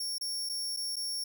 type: tone with dropouts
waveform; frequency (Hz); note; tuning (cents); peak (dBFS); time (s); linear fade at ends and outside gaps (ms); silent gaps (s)
sawtooth; 5490; F8; -31; -30; 0-1.24; 5; 0.183-0.21 / 0.491-0.495 / 0.765-0.77 / 0.959-0.965
effects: none